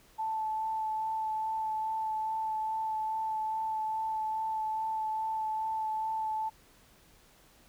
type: tone with vibrato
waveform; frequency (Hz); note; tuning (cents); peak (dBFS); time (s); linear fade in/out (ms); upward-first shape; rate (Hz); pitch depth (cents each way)
sine; 876; A5; -8; -30; 0.18-6.5; 20; sine; 2.4; 13
effects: pink hiss -61 dBFS RMS until 7.68 s